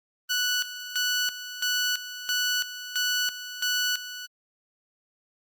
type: tone with tremolo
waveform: 15% pulse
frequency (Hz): 1480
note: F#6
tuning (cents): 0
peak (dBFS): -17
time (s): 0.29-4.27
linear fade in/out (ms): 20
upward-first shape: square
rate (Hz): 1.5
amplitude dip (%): 75
effects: Opus 32 kbps